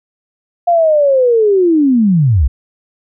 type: linear sweep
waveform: sine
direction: down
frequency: 705 to 55 Hz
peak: -7 dBFS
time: 0.67-2.48 s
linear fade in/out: 10 ms
effects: none